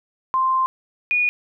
sine tone pair in turn, 1046 / 2454 Hz, C6 / D#7, -1 / -25 cents, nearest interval octave + minor third, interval 1476 cents, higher second, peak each -16 dBFS, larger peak neither, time 0.34-0.66 / 1.11-1.29 s, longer first, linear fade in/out 0 ms, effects none

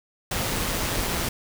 pink noise with amplitude modulation, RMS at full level -25 dBFS, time 0.31-1.29 s, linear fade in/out 5 ms, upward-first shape sine, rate 170 Hz, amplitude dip 35%, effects none

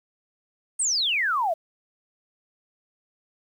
sine exponential sweep, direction down, 8980 to 620 Hz, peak -21 dBFS, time 0.79-1.54 s, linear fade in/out 10 ms, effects 9-bit

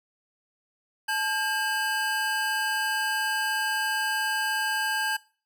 square tone cluster, 869 / 1606 / 2971 Hz, A5 / G6 / F#7, -22 / +41 / +6 cents, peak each -31 / -28 / -36 dBFS, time 1.08-5.17 s, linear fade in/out 10 ms, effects noise-tail reverb RT60 0.4 s tail -21 dB re dry

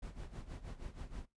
brown noise with tremolo, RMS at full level -43 dBFS, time 0.02-1.26 s, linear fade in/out 10 ms, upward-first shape sine, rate 6.3 Hz, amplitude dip 80%, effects noise-tail reverb RT60 0.2 s tail -19 dB re dry + resampled to 22050 Hz

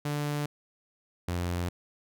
sawtooth tone pair in turn, 146.83 / 87.84 Hz, D3 / F2, 0 / +11 cents, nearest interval major sixth, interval 889 cents, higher first, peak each -25 dBFS, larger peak neither, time 0.05-0.46 / 1.28-1.69 s, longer neither, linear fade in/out 5 ms, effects none

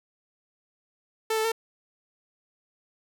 sawtooth tone with pitch steps, 442.3 / 438.5 / 451.9 Hz, A4 / A4 / A4, +9 / -6 / +46 cents, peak -20 dBFS, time 1.3-1.519 s, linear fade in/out 5 ms, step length 73 ms, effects none

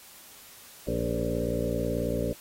harmonic tone with a mistuned harmonic, 58.27 Hz, A#1, in tune, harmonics 1 / 2 / 3 / 4 / 5 / 7 / 8 / 9 / 10, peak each -35 / -35 / -35 / -35 / -35 / -35 / -35 / -35 / -35 dBFS, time 0.87-2.33 s, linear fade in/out 5 ms, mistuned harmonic 8, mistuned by +30 cents, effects white hiss -50 dBFS RMS until 2.4 s + AAC 48 kbps

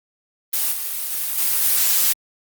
blue noise with level steps, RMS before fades -20 / -26 / -24 / -19 / -17 dBFS, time 0.53-2.13 s, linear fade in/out 5 ms, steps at 0.72 / 1.12 / 1.38 / 1.62 s, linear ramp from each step 2 ms, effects Opus 32 kbps

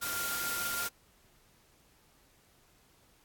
sine tone in noise, 1396.9 Hz, F6, in tune, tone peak -36 dBFS, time 0.01-0.89 s, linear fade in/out 20 ms, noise white, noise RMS -36 dBFS, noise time 0.01-0.89 s, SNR -3 dB, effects pink hiss -65 dBFS RMS until 3.24 s + AAC 64 kbps

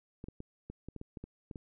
clicks, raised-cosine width 3 ms, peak -30 dBFS, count 11, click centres 0.241 / 0.285 / 0.404 / 0.7 / 0.886 / 0.963 / 1.014 / 1.172 / 1.24 / 1.512 / 1.558 s, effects none

